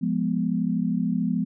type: chord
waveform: sine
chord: F diminished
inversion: none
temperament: equal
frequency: 174.61 / 207.7 / 246.9 Hz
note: F3 / Ab3 / Cb4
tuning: 0 / 0 / 0 cents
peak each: -26 dBFS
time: 0.01-1.45 s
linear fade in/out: 20 ms
effects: none